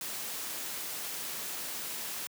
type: noise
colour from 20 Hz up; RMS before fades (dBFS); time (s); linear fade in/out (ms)
white; -38; 0.01-2.27; 2
effects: high-pass 150 Hz 12 dB/octave